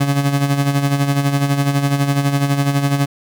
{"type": "tone with tremolo", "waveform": "30% pulse", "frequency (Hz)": 140.7, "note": "C#3", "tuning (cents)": 26, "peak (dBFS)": -9, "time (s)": [0, 3.06], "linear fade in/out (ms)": 10, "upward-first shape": "sine", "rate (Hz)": 12, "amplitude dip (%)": 60, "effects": []}